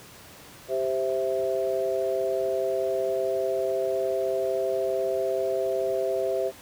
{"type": "chord", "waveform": "sine", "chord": "C major", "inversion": "second", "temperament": "equal", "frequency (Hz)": [392, 523.3, 659.3], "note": ["G4", "C5", "E5"], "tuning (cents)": [0, 0, 0], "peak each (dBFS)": -28, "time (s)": [0.68, 6.52], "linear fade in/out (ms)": 50, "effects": ["pink hiss -47 dBFS RMS until 6.61 s", "high-pass 80 Hz 12 dB/octave"]}